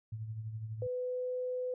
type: tone with tremolo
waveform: sine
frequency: 110 Hz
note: A2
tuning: in tune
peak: -35 dBFS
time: 0.12-0.87 s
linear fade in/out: 5 ms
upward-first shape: triangle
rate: 12 Hz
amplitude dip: 60%
type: tone with pitch glide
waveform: sine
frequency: 500 to 503.2 Hz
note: B4 to B4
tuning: +21 to +32 cents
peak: -33 dBFS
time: 0.82-1.74 s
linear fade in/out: 2 ms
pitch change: +11 cents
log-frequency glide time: 0.92-1.34 s
effects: none